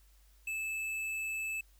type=tone with tanh clipping; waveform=triangle; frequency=2619 Hz; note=E7; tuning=12 cents flat; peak=-36 dBFS; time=0.47-1.61 s; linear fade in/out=5 ms; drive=15 dB; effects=added 50 Hz sine -60 dBFS peak until 1.79 s + white hiss -69 dBFS RMS until 1.79 s